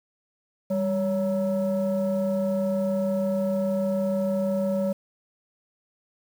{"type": "tone pair together", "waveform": "sine", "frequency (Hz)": [198.1, 560.8], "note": ["G3", "C#5"], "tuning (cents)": [18, 20], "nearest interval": "octave + tritone", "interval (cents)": 1802, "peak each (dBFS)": -23, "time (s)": [0.7, 4.93], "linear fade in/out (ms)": 10, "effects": ["tanh soft clip ceiling -19 dBFS", "8-bit"]}